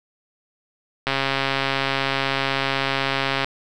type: click train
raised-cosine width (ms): 0.3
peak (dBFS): -5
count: 324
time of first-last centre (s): 1.07-3.445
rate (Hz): 136
effects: none